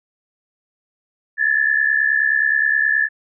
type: tone pair together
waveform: sine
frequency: 1704.5 / 1774 Hz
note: G#6 / A6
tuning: +45 / +14 cents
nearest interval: minor second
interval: 69 cents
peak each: -17 / -17 dBFS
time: 1.37-3.09 s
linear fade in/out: 50 ms
effects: none